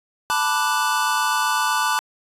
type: chord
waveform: square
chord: B minor seventh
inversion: third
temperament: equal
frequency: 880 / 987.8 / 1174.7 / 1480 Hz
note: A5 / B5 / D6 / F#6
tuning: 0 / 0 / 0 / 0 cents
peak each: -25 dBFS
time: 0.3-1.99 s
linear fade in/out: 0 ms
effects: resampled to 32000 Hz